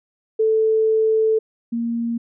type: tone pair in turn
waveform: sine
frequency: 440 / 233.1 Hz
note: A4 / A#3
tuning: 0 / 0 cents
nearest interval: major seventh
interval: 1100 cents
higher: first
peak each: -14 / -20 dBFS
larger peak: first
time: 0.39-1.39 / 1.72-2.18 s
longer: first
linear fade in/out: 10 ms
effects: none